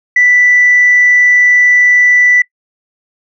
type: tone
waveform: sine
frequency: 1975.5 Hz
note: B6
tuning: in tune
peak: -4 dBFS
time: 0.16-2.42 s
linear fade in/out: 5 ms
effects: noise-tail reverb RT60 0.1 s tail -23 dB re dry + tanh soft clip ceiling 0 dBFS